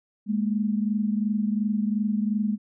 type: tone pair together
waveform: sine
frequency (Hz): 207.7 / 230.5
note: G#3 / A#3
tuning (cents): 0 / -19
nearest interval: major second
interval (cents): 181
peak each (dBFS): -23 / -28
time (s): 0.26-2.58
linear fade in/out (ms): 50
effects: none